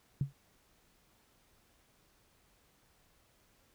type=tone with exponential decay; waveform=sine; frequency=138.6 Hz; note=C#3; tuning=in tune; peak=-24 dBFS; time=0.21-0.33 s; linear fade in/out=2 ms; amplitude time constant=25 ms; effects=tanh soft clip ceiling -21 dBFS + pink hiss -69 dBFS RMS until 3.74 s